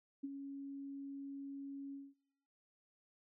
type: tone with ADSR envelope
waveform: sine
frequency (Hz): 277.2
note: C#4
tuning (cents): 0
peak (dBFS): -37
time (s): 0.23-2.14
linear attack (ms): 13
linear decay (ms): 30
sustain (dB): -7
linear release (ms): 210
effects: noise-tail reverb RT60 0.7 s tail -20 dB re dry